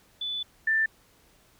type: tone pair in turn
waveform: sine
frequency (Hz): 3481 / 1776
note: A7 / A6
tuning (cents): -19 / +16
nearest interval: octave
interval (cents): 1165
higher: first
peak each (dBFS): -29 / -21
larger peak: second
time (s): 0.21-0.43 / 0.67-0.86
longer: first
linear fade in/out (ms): 5
effects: pink hiss -61 dBFS RMS until 1.59 s